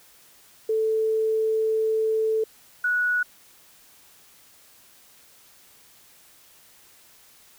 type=tone pair in turn; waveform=sine; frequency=440 / 1467.2 Hz; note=A4 / F#6; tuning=0 / -15 cents; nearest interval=octave + major sixth; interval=2085 cents; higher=second; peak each=-20 dBFS; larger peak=neither; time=0.69-2.44 / 2.84-3.23 s; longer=first; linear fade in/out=5 ms; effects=white hiss -54 dBFS RMS until 7.58 s